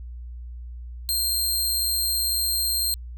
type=tone with amplitude modulation; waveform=15% pulse; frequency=4186 Hz; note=C8; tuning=in tune; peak=-14 dBFS; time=1.09-2.94 s; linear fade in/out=0 ms; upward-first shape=sine; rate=118 Hz; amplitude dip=30%; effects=added 60 Hz sine -34 dBFS peak until 3.17 s